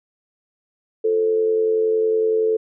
sine tone with amplitude modulation, 440 Hz, A4, in tune, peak -13 dBFS, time 1.04-2.57 s, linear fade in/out 10 ms, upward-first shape sine, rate 90.8 Hz, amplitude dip 55%, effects none

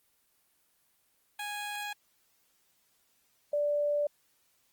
15% pulse / sine tone pair in turn, 828 / 585.5 Hz, G#5 / D5, -5 / -5 cents, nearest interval tritone, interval 600 cents, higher first, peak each -29 / -26 dBFS, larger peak second, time 1.39-1.93 / 3.53-4.07 s, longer neither, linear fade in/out 5 ms, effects white hiss -71 dBFS RMS until 4.72 s + Opus 24 kbps

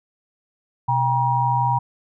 sine tone cluster, 125 / 799 / 952 Hz, B2 / G5 / A#5, +21 / +33 / +36 cents, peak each -22 / -24 / -19 dBFS, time 0.88-1.79 s, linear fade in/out 10 ms, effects none

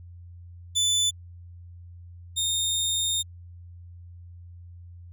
25% pulse tone pair in turn, 3500 / 3664 Hz, A7 / A#7, -10 / -31 cents, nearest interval minor second, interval 79 cents, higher second, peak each -17 / -20 dBFS, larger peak first, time 0.75-1.11 / 2.36-3.23 s, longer second, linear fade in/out 20 ms, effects added 87 Hz sine -42 dBFS peak until 5.12 s

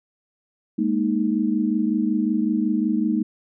sine chord, Ab suspended second, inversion none, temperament equal, 207.7 / 233.1 / 311.1 Hz, Ab3 / Bb3 / Eb4, 0 / 0 / 0 cents, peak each -23 dBFS, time 0.78-3.23 s, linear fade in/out 10 ms, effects none

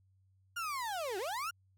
35% pulse linear two-way sweep, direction down then up, 1437 to 353.8 to 1437 Hz, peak -34 dBFS, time 0.56-1.51 s, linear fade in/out 10 ms, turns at 1.18 s, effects added 95 Hz sine -66 dBFS peak until 1.77 s

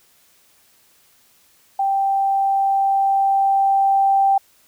sine tone with level ramp, 784 Hz, G5, in tune, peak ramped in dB -16 to -12 dBFS, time 1.79-4.38 s, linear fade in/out 5 ms, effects white hiss -56 dBFS RMS until 4.67 s

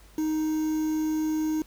triangle tone with quantisation, 311.7 Hz, D#4, 3 cents sharp, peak -22 dBFS, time 0.18-1.62 s, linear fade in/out 2 ms, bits 7, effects added 50 Hz sine -52 dBFS peak until 1.66 s + pink hiss -56 dBFS RMS until 1.66 s

